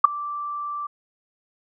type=tone with ADSR envelope; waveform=sine; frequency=1171 Hz; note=D6; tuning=5 cents flat; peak=-3 dBFS; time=0.04-0.87 s; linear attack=7 ms; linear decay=8 ms; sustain=-24 dB; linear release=8 ms; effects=none